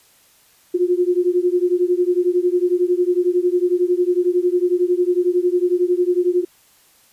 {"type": "beating tone pair", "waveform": "sine", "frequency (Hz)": [352.5, 363.5], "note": ["F4", "F#4"], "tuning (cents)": [16, -31], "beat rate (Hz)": 11, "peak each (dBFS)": [-17, -18], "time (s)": [0.74, 6.45], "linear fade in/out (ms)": 10, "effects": ["white hiss -54 dBFS RMS until 7.12 s", "resampled to 32000 Hz"]}